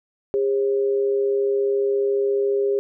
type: tone pair together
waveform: sine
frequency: 404.2 / 538.6 Hz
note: G#4 / C#5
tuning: -47 / -50 cents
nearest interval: perfect fourth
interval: 497 cents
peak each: -18 / -28 dBFS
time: 0.34-2.79 s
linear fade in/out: 0 ms
effects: none